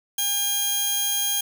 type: tone pair together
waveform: 5% pulse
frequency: 808 / 3232 Hz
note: G#5 / G#7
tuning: -48 / -48 cents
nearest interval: 2 octaves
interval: 2400 cents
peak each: -20 / -14 dBFS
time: 0.18-1.41 s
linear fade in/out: 5 ms
effects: none